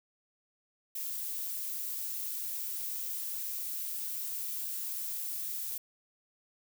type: noise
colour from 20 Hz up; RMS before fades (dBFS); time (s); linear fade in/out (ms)
violet; -37; 0.95-5.78; 5
effects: none